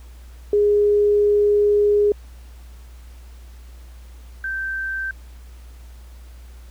sine tone pair in turn, 413 / 1559.3 Hz, G#4 / G6, -10 / -10 cents, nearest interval octave + major seventh, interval 2300 cents, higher second, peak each -13 / -23 dBFS, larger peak first, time 0.53-2.12 / 4.44-5.11 s, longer first, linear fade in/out 2 ms, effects added 60 Hz sine -38 dBFS peak until 6.7 s + pink hiss -53 dBFS RMS until 6.7 s

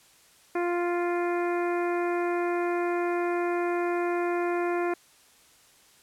harmonic tone, 349.2 Hz, F4, in tune, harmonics 1 / 2 / 3 / 4 / 5 / 6 / 7, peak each -26 / -32 / -36 / -38 / -40 / -42 / -43 dBFS, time 0.55-4.94 s, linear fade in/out 5 ms, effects white hiss -58 dBFS RMS until 6.02 s + low-pass 11000 Hz 12 dB/octave

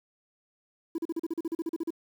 sine tone bursts, 329.6 Hz, E4, in tune, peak -25 dBFS, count 14, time 0.95-1.905 s, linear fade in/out 5 ms, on 32 ms, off 39 ms, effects tanh soft clip ceiling -27 dBFS + 9-bit

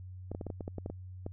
clicks, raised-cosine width 2 ms, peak -25 dBFS, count 11, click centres 0.316 / 0.349 / 0.412 / 0.467 / 0.502 / 0.608 / 0.679 / 0.783 / 0.861 / 0.9 / 1.264 s, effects added 92 Hz sine -43 dBFS peak until 1.32 s

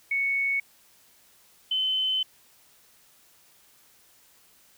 sine tone pair in turn, 2217 / 3053 Hz, C#7 / G7, 0 / -46 cents, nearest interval tritone, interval 554 cents, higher second, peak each -23 dBFS, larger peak neither, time 0.11-0.6 / 1.71-2.23 s, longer second, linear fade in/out 5 ms, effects white hiss -59 dBFS RMS until 4.77 s

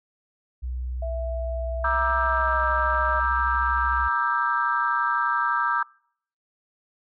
sine tone, 62.4 Hz, B1, 19 cents sharp, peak -27 dBFS, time 0.62-4.09 s, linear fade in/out 20 ms
sine tone with pitch glide, 659.3 to 618.7 Hz, E5 to D#5, 0 to -10 cents, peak -29 dBFS, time 1.02-3.2 s, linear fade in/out 5 ms, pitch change -110 cents, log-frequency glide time 2.17-2.67 s
sine chord, E half-diminished seventh, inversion second, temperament just, 949.3 / 1186.7 / 1318.5 / 1582.2 Hz, Bb5 / D6 / E6 / G6, +31 / +18 / 0 / +16 cents, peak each -26 dBFS, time 1.84-5.83 s, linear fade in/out 5 ms
effects noise-tail reverb RT60 0.6 s tail -26 dB re dry + tanh soft clip ceiling -9 dBFS

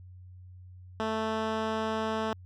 10% pulse tone with low-pass filter, 220 Hz, A3, in tune, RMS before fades -31 dBFS, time 1-2.33 s, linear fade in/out 0 ms, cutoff 4000 Hz, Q 0.51, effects added 91 Hz sine -46 dBFS peak until 2.45 s

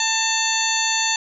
harmonic tone with a mistuned harmonic, 887 Hz, A5, 14 cents sharp, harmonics 1 / 2 / 3 / 4 / 5 / 7 / 8, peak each -26 / -26 / -26 / -26 / -26 / -26 / -26 dBFS, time 0-1.16 s, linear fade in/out 2 ms, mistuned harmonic 2, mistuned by +24 cents, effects none

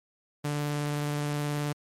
sawtooth tone with vibrato, 146.83 Hz, D3, in tune, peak -24 dBFS, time 0.44-1.73 s, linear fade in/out 10 ms, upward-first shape sine, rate 19 Hz, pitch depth 10 cents each way, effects MP3 64 kbps

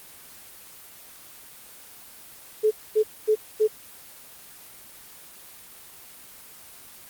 sine tone bursts, 430.9 Hz, A4, 36 cents flat, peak -16 dBFS, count 4, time 2.63-3.678 s, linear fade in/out 20 ms, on 82 ms, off 240 ms, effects white hiss -46 dBFS RMS until 7.09 s + Opus 24 kbps

